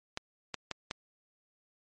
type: clicks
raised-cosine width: 0.2 ms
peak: -17 dBFS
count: 4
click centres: 0.174 / 0.543 / 0.713 / 0.911 s
effects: MP3 48 kbps